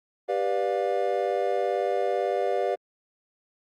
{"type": "chord", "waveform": "triangle", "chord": "G dominant seventh", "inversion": "none", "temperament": "just", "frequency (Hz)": [392, 490, 588, 705.6], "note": ["G4", "B4", "D5", "F5"], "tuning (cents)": [0, -14, 2, 18], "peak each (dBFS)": -27, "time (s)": [0.28, 2.76], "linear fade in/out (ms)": 20, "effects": ["Opus 48 kbps"]}